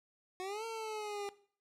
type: exponential two-way sweep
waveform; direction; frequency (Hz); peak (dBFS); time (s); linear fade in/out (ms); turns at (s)
25% pulse; up then down; 363.7 to 456.9 to 400.4; -35; 0.4-1.29; 0; 0.65
effects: noise-tail reverb RT60 0.5 s tail -18 dB re dry + low-pass 10000 Hz 12 dB/octave